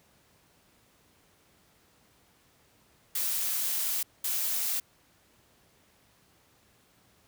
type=noise bursts at uneven times; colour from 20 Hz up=blue; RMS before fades=-30 dBFS; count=2; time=3.15-4.03 / 4.24-4.8 s; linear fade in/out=5 ms; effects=pink hiss -64 dBFS RMS until 7.27 s + high-pass 60 Hz 12 dB/octave